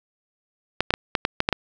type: clicks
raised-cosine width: 0.3 ms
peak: -3 dBFS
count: 8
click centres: 0.806 / 0.906 / 0.939 / 1.152 / 1.251 / 1.404 / 1.489 / 1.527 s
effects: none